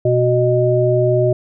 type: harmonic tone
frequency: 123.47 Hz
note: B2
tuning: in tune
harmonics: 1 / 3 / 5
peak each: -16 / -16 / -16 dBFS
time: 0.05-1.33 s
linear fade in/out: 5 ms
effects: none